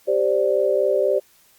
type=chord; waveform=sine; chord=G suspended fourth; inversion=none; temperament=equal; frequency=392 / 523.3 / 587.3 Hz; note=G4 / C5 / D5; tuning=0 / 0 / 0 cents; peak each=-21 / -21 / -20 dBFS; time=0.07-1.2 s; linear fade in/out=20 ms; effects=white hiss -56 dBFS RMS until 1.58 s + Opus 48 kbps